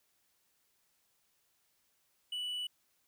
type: tone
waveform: triangle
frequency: 2960 Hz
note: F#7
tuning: in tune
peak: -34 dBFS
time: 2.32-2.67 s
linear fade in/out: 5 ms
effects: white hiss -75 dBFS RMS until 3.07 s